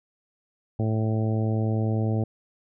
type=harmonic tone; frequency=110 Hz; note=A2; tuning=in tune; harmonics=1 / 2 / 3 / 4 / 5 / 6 / 7; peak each=-23 / -29 / -33 / -35 / -37 / -39 / -40 dBFS; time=0.79-2.24 s; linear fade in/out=5 ms; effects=none